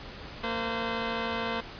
10% pulse tone pair together, 229.1 / 513.8 Hz, A#3 / C5, -30 / -32 cents, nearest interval octave + major second, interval 1398 cents, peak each -23 / -25 dBFS, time 0.43-1.61 s, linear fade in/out 10 ms, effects pink hiss -43 dBFS RMS until 1.79 s + resampled to 11025 Hz

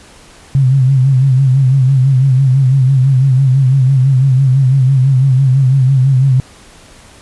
sine tone with vibrato, 132.5 Hz, C3, 22 cents sharp, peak -6 dBFS, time 0.55-6.4 s, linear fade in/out 0 ms, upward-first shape sine, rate 6 Hz, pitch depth 77 cents each way, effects pink hiss -40 dBFS RMS until 7.21 s + resampled to 24000 Hz

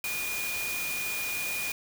sine tone in noise, 2442 Hz, D#7, 33 cents flat, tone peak -32 dBFS, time 0.04-1.72 s, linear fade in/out 2 ms, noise white, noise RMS -35 dBFS, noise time 0.04-1.72 s, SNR 0 dB, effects none

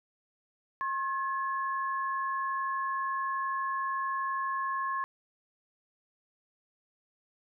sine tone pair together, 1075.3 / 1707 Hz, C6 / G#6, +47 / +47 cents, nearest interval minor sixth, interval 800 cents, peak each -30 / -37 dBFS, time 0.81-5.04 s, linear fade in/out 0 ms, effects none

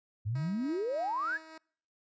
sine exponential sweep, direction up, 98 to 1760 Hz, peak -30 dBFS, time 0.25-1.38 s, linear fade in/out 20 ms
10% pulse tone with tremolo, 318.7 Hz, D#4, 42 cents sharp, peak -37 dBFS, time 0.35-1.58 s, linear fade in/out 5 ms, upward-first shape sine, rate 3.4 Hz, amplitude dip 45%
effects noise-tail reverb RT60 0.6 s tail -26 dB re dry + resampled to 16000 Hz

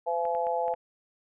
harmonic tone, 169.9 Hz, F3, 47 cents flat, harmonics 3 / 4 / 5, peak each -30 / -30 / -30 dBFS, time 0.06-0.75 s, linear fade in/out 20 ms
clicks, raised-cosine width 0.5 ms, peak -31 dBFS, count 5, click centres 0.253 / 0.35 / 0.469 / 0.681 / 0.739 s
effects none

